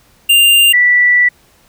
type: tone pair in turn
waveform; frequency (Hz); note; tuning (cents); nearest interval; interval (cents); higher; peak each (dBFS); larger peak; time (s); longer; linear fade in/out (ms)
square / sine; 2794 / 1962.6; F7 / B6; 0 / -11; tritone; 611; first; -6; neither; 0.29-0.73 / 0.73-1.29; second; 10
effects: pink hiss -50 dBFS RMS until 1.68 s